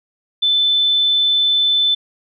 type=tone; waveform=sine; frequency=3520 Hz; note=A7; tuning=in tune; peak=-12 dBFS; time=0.42-1.95 s; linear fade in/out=10 ms; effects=none